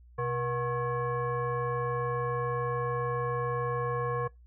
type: tone with frequency modulation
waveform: sine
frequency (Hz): 480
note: B4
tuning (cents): -49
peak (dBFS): -28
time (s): 0.18-4.28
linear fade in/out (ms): 10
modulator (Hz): 607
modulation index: 1.3
effects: noise-tail reverb RT60 0.2 s tail -24 dB re dry + added 60 Hz sine -52 dBFS peak until 4.46 s